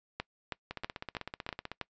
two click trains, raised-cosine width 0.3 ms, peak -18 / -22 dBFS, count 6 / 17, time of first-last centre 0.2-1.813 / 0.71-1.716 s, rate 3.1 / 15.9 Hz, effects noise-tail reverb RT60 0.1 s tail -23 dB re dry + resampled to 16000 Hz

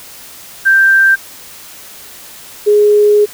sine tone pair in turn, 1573 / 416.6 Hz, G6 / G#4, +6 / +5 cents, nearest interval octave + major seventh, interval 2301 cents, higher first, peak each -5 dBFS, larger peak neither, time 0.65-1.16 / 2.66-3.26 s, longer second, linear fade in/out 20 ms, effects white hiss -34 dBFS RMS until 3.33 s

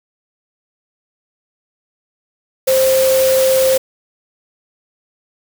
sine tone in noise, 526 Hz, C5, 9 cents sharp, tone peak -10 dBFS, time 2.67-3.78 s, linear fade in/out 10 ms, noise white, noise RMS -21 dBFS, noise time 2.67-3.78 s, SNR +8 dB, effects none

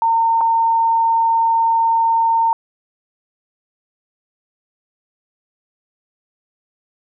sine tone with dropouts, 912 Hz, A#5, 38 cents flat, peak -12 dBFS, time 0.02-2.53 s, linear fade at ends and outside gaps 1 ms, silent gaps 0.409-0.412 s, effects none

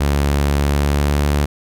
sawtooth tone with pitch glide, 71.3 to 72.63 Hz, C#2 to D2, +49 to -19 cents, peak -10 dBFS, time 0-1.46 s, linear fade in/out 10 ms, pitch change +32 cents, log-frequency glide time 0.57-1.25 s, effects none

